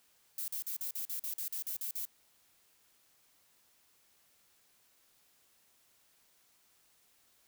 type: noise bursts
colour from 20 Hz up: violet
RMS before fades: -38 dBFS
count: 12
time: 0.38-2.053 s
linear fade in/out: 2 ms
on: 100 ms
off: 43 ms
effects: white hiss -69 dBFS RMS until 7.47 s